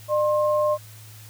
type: tone pair together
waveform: sine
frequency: 602 / 1064 Hz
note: D5 / C6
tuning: +43 / +29 cents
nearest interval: minor seventh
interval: 986 cents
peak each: -19 / -25 dBFS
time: 0.08-0.78 s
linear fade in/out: 50 ms
effects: added 108 Hz sine -43 dBFS peak until 1.29 s + white hiss -48 dBFS RMS until 1.29 s